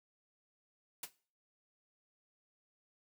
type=noise with exponential decay; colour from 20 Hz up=white; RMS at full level=-37 dBFS; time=1.03-1.11 s; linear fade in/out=5 ms; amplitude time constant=17 ms; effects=noise-tail reverb RT60 0.4 s tail -18 dB re dry + high-pass 100 Hz 12 dB/octave